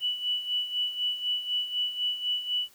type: tone with tremolo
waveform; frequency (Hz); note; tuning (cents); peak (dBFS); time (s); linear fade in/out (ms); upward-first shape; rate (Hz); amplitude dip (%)
sine; 2960; F#7; 0; -24; 0-2.69; 50; sine; 4; 70
effects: white hiss -58 dBFS RMS until 2.74 s